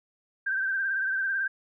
sine tone with vibrato, 1568 Hz, G6, in tune, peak -25 dBFS, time 0.46-1.48 s, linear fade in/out 10 ms, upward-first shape triangle, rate 18 Hz, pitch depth 60 cents each way, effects none

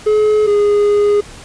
triangle tone pair in turn, 425.8 / 412.2 Hz, G#4 / G#4, +43 / -13 cents, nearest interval minor second, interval 56 cents, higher first, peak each -7 dBFS, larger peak neither, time 0.06-0.47 / 0.47-1.21 s, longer second, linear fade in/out 10 ms, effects pink hiss -36 dBFS RMS until 1.44 s + resampled to 22050 Hz

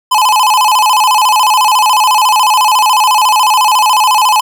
square tone with vibrato, 932.3 Hz, A#5, in tune, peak -7 dBFS, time 0.11-4.41 s, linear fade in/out 10 ms, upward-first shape square, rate 14 Hz, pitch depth 150 cents each way, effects none

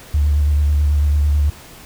sine tone with vibrato, 73.42 Hz, D2, in tune, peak -11 dBFS, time 0.14-1.5 s, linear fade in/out 5 ms, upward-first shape square, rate 9.1 Hz, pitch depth 24 cents each way, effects tanh soft clip ceiling -7 dBFS + pink hiss -40 dBFS RMS until 1.85 s

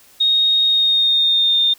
sine tone with pitch glide, 3729 to 3633 Hz, A#7 to A#7, 0 to -45 cents, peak -12 dBFS, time 0.2-1.74 s, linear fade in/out 10 ms, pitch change -45 cents, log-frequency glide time 0.66-1.6 s, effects white hiss -49 dBFS RMS until 1.78 s

